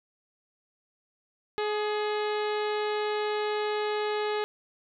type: harmonic tone with a mistuned harmonic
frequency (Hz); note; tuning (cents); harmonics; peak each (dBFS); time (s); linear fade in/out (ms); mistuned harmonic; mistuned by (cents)
422.1; G#4; +28; 1 / 2 / 3 / 4 / 5 / 6 / 7 / 8 / 9 / 10; -28 / -34 / -38 / -40 / -42 / -44 / -45 / -46 / -47 / -48; 1.58-4.44; 0; 3; -29
effects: none